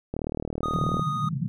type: click train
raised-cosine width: 2 ms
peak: -16 dBFS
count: 34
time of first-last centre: 0.14-0.995 s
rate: 38.6 Hz
type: tone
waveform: triangle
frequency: 1241 Hz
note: D#6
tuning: 5 cents flat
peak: -25 dBFS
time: 0.63-1.29 s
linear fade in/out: 5 ms
type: band-pass noise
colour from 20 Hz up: pink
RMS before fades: -29 dBFS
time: 0.74-1.48 s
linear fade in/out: 0 ms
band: 130 to 190 Hz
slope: 48 dB/octave
effects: none